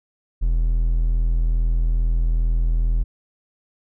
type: tone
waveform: triangle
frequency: 41.18 Hz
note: E1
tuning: 1 cent flat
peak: -14 dBFS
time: 0.41-3.04 s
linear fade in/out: 20 ms
effects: none